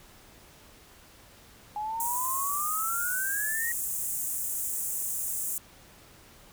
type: exponential sweep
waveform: sine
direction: up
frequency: 830.6 to 1901 Hz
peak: -30 dBFS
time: 1.76-3.72 s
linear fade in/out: 2 ms
type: high-pass noise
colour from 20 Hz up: pink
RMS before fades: -32 dBFS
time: 2-5.58 s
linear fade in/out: 2 ms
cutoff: 7100 Hz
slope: 48 dB/octave
effects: pink hiss -54 dBFS RMS until 6.52 s